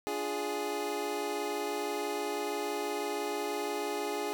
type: chord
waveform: 25% pulse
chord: D diminished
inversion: none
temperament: equal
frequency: 293.7 / 349.2 / 415.3 Hz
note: D4 / F4 / Ab4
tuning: 0 / 0 / 0 cents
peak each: -36 / -36 / -30 dBFS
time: 0.07-4.33 s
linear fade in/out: 0 ms
effects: none